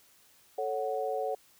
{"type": "chord", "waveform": "sine", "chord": "F# minor", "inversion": "first", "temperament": "equal", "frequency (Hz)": [440, 554.4, 740], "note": ["A4", "C#5", "F#5"], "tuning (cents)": [0, 0, 0], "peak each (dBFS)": -34, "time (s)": [0.58, 1.35], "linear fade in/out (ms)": 5, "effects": ["white hiss -62 dBFS RMS until 1.59 s"]}